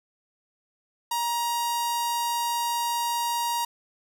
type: tone with notch filter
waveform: sawtooth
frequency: 945 Hz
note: A#5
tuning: 23 cents sharp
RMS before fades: -27 dBFS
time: 1.11-3.65 s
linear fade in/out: 5 ms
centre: 2100 Hz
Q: 1.2
effects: none